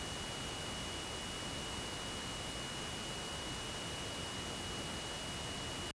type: tone in noise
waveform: sine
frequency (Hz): 2912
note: F#7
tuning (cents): -28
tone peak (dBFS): -47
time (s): 0-5.91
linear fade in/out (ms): 0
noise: pink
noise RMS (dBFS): -42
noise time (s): 0-5.91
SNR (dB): -8
effects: high-pass 60 Hz 12 dB/octave + resampled to 22050 Hz